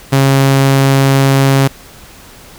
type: tone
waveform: sawtooth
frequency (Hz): 136.2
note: C#3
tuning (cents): -30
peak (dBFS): -3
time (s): 0.12-1.68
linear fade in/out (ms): 10
effects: pink hiss -37 dBFS RMS until 2.58 s